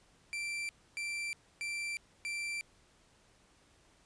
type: tone bursts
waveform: 40% pulse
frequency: 2349 Hz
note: D7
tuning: in tune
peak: -35 dBFS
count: 4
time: 0.33-2.61 s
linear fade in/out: 0 ms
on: 360 ms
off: 280 ms
effects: pink hiss -66 dBFS RMS until 4.05 s + resampled to 22050 Hz